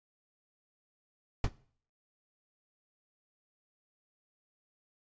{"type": "noise with exponential decay", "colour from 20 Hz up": "brown", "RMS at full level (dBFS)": -19, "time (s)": [1.44, 1.51], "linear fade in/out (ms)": 2, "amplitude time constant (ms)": 15, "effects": ["noise-tail reverb RT60 0.5 s tail -19 dB re dry", "resampled to 16000 Hz"]}